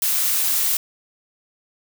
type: noise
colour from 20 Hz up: blue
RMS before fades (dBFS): -20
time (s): 0.02-0.77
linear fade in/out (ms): 2
effects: none